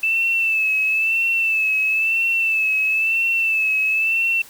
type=tone with vibrato; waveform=sine; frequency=2637 Hz; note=E7; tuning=in tune; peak=-16 dBFS; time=0.03-4.42 s; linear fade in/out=5 ms; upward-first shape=sine; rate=1 Hz; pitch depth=48 cents each way; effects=white hiss -44 dBFS RMS until 4.49 s